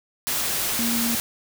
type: tone in noise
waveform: sine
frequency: 233.1 Hz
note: A#3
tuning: in tune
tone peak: -24 dBFS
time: 0.79-1.15 s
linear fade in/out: 0 ms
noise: white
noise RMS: -25 dBFS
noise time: 0.27-1.2 s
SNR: -2 dB
effects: none